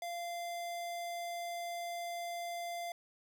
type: tone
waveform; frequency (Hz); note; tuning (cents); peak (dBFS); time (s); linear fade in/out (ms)
square; 691; F5; -19; -39; 0.02-2.92; 2
effects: none